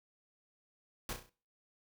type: noise with echo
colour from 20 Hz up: pink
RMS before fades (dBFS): -39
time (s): 1.09-1.13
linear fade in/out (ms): 2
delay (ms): 33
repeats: 5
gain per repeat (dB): -6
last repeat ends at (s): 1.295
effects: noise-tail reverb RT60 0.4 s tail -21 dB re dry